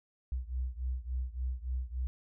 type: beating tone pair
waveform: sine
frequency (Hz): 61.74 / 65.24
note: B1 / C2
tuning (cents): 0 / -4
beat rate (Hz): 3.5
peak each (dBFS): -35 / -37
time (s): 0.32-2.07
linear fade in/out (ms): 0
effects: none